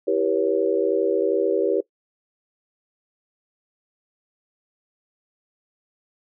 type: chord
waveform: sine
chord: C# half-diminished seventh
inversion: first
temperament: equal with one note detuned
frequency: 329.6 / 392 / 481.5 / 554.4 Hz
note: E4 / G4 / B4 / C#5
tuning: 0 / 0 / -44 / 0 cents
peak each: -26 / -22 / -23 / -25 dBFS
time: 0.07-1.81 s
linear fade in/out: 10 ms
effects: noise-tail reverb RT60 0.1 s tail -20 dB re dry